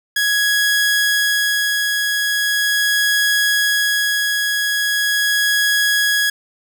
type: tone with tremolo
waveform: sawtooth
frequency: 1666 Hz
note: G#6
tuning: 5 cents sharp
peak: -10 dBFS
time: 0.16-6.3 s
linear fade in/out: 5 ms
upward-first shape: sine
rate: 0.4 Hz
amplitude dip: 30%
effects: none